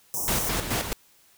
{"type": "band-stop noise", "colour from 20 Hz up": "white", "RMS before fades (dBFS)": -29, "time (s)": [0.14, 0.49], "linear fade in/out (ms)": 0, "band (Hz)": [1100, 5400], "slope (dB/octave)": 96}
{"type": "noise with tremolo", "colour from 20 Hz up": "pink", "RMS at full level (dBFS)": -26, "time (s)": [0.28, 0.93], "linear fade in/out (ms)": 0, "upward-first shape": "square", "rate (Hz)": 4.7, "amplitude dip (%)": 55}
{"effects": ["white hiss -59 dBFS RMS until 1.37 s"]}